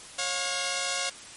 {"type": "tone pair together", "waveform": "5% pulse", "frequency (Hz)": [547.8, 712], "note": ["C#5", "F5"], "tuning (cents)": [-21, 33], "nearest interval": "perfect fourth", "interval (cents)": 454, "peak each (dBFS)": -19, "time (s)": [0.18, 1.1], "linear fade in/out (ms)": 10, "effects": ["white hiss -45 dBFS RMS until 1.36 s", "MP3 48 kbps"]}